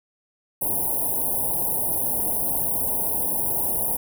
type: band-stop noise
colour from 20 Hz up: white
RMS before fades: -24 dBFS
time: 0.61-3.97 s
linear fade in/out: 10 ms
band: 960 to 9500 Hz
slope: 96 dB/octave
effects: none